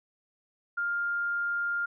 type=tone; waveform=sine; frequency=1403 Hz; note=F6; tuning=8 cents sharp; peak=-27 dBFS; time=0.77-1.86 s; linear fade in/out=10 ms; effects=none